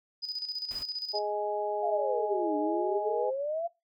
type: tone with tremolo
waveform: sine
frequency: 4978 Hz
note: D#8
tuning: in tune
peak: -30 dBFS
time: 0.22-1.2 s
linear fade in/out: 20 ms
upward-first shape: square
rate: 15 Hz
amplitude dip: 55%
type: noise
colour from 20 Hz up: pink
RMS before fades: -48 dBFS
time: 0.71-0.83 s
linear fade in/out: 0 ms
type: harmonic tone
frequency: 208.3 Hz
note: G#3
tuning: 5 cents sharp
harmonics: 2 / 3 / 4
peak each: -33 / -33 / -33 dBFS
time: 1.13-3.31 s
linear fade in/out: 20 ms
type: exponential two-way sweep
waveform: sine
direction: down then up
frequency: 727 to 293.7 to 697 Hz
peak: -29 dBFS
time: 1.82-3.68 s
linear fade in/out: 20 ms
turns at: 2.57 s
effects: noise-tail reverb RT60 0.2 s tail -17 dB re dry